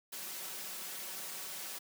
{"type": "noise with comb filter", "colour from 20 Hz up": "white", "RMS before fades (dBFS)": -43, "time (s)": [0.12, 1.79], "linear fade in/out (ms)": 10, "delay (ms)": 5.3, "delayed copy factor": 0.55, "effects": ["high-pass 200 Hz 12 dB/octave"]}